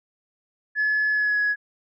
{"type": "tone with pitch glide", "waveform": "sine", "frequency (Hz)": [1710, 1677.7], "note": ["A6", "G#6"], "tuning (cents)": [-50, 17], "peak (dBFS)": -18, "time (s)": [0.75, 1.56], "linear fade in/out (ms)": 50, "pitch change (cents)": -33, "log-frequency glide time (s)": [1.11, 1.4], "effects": ["tanh soft clip ceiling -16 dBFS"]}